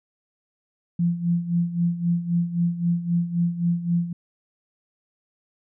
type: tone with tremolo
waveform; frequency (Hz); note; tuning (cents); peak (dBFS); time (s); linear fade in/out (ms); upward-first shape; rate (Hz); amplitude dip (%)
sine; 172; F3; -26; -17; 0.99-4.13; 5; sine; 3.8; 75
effects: none